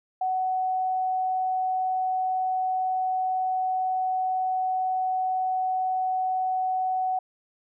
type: tone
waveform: sine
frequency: 747 Hz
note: F#5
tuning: 16 cents sharp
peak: -23 dBFS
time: 0.21-7.19 s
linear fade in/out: 5 ms
effects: none